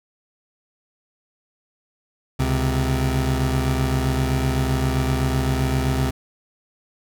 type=tone pair together; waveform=25% pulse; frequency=69 / 130.25 Hz; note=C#2 / C3; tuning=-7 / -7 cents; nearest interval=major seventh; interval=1100 cents; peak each=-18 dBFS; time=2.39-6.11 s; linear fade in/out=10 ms; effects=none